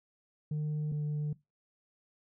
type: tone pair in turn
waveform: sine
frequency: 151.4 / 149.32 Hz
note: D#3 / D3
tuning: -47 / +29 cents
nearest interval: unison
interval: 24 cents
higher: first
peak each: -28 dBFS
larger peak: neither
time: 0.51-0.92 / 0.92-1.33 s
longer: neither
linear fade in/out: 5 ms
effects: noise-tail reverb RT60 0.2 s tail -20 dB re dry + tanh soft clip ceiling -30 dBFS